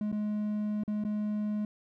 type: tone with dropouts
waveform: triangle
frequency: 210.4 Hz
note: G#3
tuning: 23 cents sharp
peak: -27 dBFS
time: 0.01-1.65 s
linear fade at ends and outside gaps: 2 ms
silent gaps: 0.117-0.126 / 0.836-0.878 / 1.039-1.049 s
effects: none